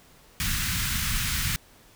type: band-stop noise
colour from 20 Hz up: pink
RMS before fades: -27 dBFS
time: 0.4-1.56 s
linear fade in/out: 0 ms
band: 190 to 1400 Hz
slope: 24 dB/octave
effects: pink hiss -55 dBFS RMS until 1.95 s